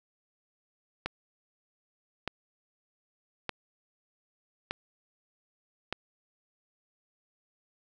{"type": "click train", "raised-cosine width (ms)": 0.3, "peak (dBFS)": -15, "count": 5, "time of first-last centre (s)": [1.06, 5.926], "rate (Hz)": 0.822, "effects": []}